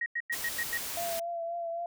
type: tone bursts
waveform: sine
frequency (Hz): 1887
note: A#6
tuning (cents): +21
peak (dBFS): -29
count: 6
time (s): 0.01-0.776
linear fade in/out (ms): 5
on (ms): 51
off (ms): 92
type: noise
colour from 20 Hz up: white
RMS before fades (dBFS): -37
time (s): 0.32-1.2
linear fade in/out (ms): 10
type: tone with vibrato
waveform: sine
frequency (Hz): 679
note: F5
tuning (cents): -49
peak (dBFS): -32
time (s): 0.97-1.86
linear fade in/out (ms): 2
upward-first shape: triangle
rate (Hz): 3.8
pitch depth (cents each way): 34
effects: none